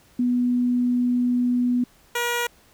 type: tone pair in turn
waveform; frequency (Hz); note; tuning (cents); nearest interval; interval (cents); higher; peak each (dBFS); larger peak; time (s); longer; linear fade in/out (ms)
sine / 10% pulse; 245.8 / 478.4; B3 / A#4; -8 / +45; octave; 1153; second; -18 / -14; second; 0.19-1.84 / 2.15-2.47; first; 5
effects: pink hiss -56 dBFS RMS until 2.73 s